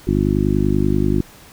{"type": "harmonic tone", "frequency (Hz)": 50.3, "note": "G1", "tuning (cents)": 45, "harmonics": [1, 2, 3, 4, 5, 6, 7], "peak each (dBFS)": [-22, -22, -22, -22, -22, -22, -22], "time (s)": [0.07, 1.21], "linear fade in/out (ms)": 5, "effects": ["pink hiss -44 dBFS RMS until 1.52 s"]}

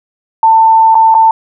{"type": "tone with dropouts", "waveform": "sine", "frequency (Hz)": 893, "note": "A5", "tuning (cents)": 25, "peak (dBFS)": -3, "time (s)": [0.43, 1.31], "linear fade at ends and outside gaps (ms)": 2, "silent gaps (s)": [[0.946, 0.952], [1.143, 1.149]], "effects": []}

